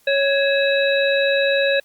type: harmonic tone with a mistuned harmonic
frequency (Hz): 555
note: C#5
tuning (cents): +2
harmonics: 1 / 3 / 5 / 7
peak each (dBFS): -17 / -22 / -24 / -25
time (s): 0.07-1.8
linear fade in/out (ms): 5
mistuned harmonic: 5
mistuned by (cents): -120
effects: white hiss -57 dBFS RMS until 1.84 s + Opus 48 kbps